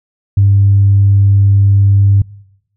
sine tone, 99.5 Hz, G2, 26 cents sharp, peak -4 dBFS, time 0.37-2.22 s, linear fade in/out 5 ms, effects noise-tail reverb RT60 0.9 s tail -25 dB re dry + tanh soft clip ceiling 0 dBFS

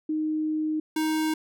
sine / square tone pair in turn, 310 / 313.1 Hz, D#4 / D#4, -6 / +11 cents, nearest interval unison, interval 17 cents, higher second, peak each -24 dBFS, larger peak neither, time 0.09-0.8 / 0.96-1.34 s, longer first, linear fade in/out 5 ms, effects none

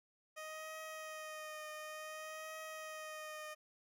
15% pulse tone with vibrato, 622.3 Hz, D#5, in tune, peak -39 dBFS, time 0.36-3.55 s, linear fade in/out 20 ms, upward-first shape triangle, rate 0.56 Hz, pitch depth 27 cents each way, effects none

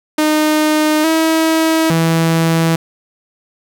sawtooth tone with pitch steps, 306.8 / 321.8 / 164.1 Hz, D#4 / E4 / E3, -24 / -42 / -8 cents, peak -7 dBFS, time 0.18-2.76 s, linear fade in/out 5 ms, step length 860 ms, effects none

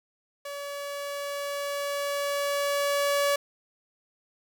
sawtooth tone with level ramp, 569 Hz, C#5, 45 cents sharp, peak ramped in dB -31 to -18 dBFS, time 0.45-3.36 s, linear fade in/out 5 ms, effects none

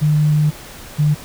sine tone pair in turn, 151 / 149.18 Hz, D3 / D3, +48 / +27 cents, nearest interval unison, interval 21 cents, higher first, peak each -11 dBFS, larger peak neither, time 0.01-0.51 / 0.98-1.15 s, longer first, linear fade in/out 20 ms, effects pink hiss -36 dBFS RMS until 1.24 s

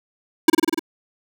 square tone with echo, 322.1 Hz, E4, 40 cents flat, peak -8 dBFS, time 0.48-0.5 s, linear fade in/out 5 ms, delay 49 ms, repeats 6, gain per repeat -2 dB, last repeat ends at 0.794 s, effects none

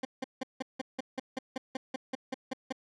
20% pulse tone bursts, 261.6 Hz, C4, in tune, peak -27 dBFS, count 15, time 0.03-2.725 s, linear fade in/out 5 ms, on 21 ms, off 170 ms, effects low-pass 6000 Hz 12 dB/octave

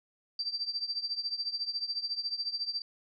sine tone with tremolo, 4680 Hz, D8, 7 cents flat, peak -28 dBFS, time 0.39-2.82 s, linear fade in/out 2 ms, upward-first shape triangle, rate 14 Hz, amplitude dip 90%, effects none

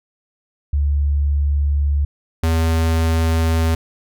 sine / square tone pair in turn, 71.8 / 81.56 Hz, D2 / E2, -39 / -18 cents, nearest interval major second, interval 221 cents, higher second, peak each -14 / -15 dBFS, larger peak first, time 0.73-2.05 / 2.43-3.75 s, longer neither, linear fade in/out 5 ms, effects none

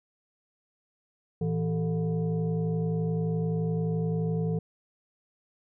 sine tone with frequency modulation, 164.81 Hz, E3, in tune, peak -25 dBFS, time 1.41-4.59 s, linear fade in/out 5 ms, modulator 278 Hz, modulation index 0.88, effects none

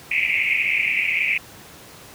white band-pass noise, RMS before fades -21 dBFS, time 0.11-1.38 s, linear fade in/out 5 ms, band 2100 to 2600 Hz, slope 96 dB/octave, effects pink hiss -43 dBFS RMS until 2.14 s + high-pass 80 Hz 12 dB/octave

